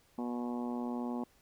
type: harmonic tone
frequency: 121.4 Hz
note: B2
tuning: 29 cents flat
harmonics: 2 / 3 / 4 / 5 / 6 / 7 / 8 / 9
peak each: -35 / -44 / -47 / -49 / -48 / -46 / -52 / -52 dBFS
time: 0.18-1.24 s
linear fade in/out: 5 ms
effects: pink hiss -67 dBFS RMS until 1.41 s